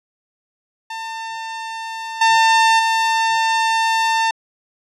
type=tone with level steps; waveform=sawtooth; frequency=899 Hz; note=A5; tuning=37 cents sharp; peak=-22 / -7 / -11 dBFS; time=0.9-4.31 s; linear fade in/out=5 ms; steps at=2.21 / 2.79 s; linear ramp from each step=5 ms; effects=low-pass 6000 Hz 12 dB/octave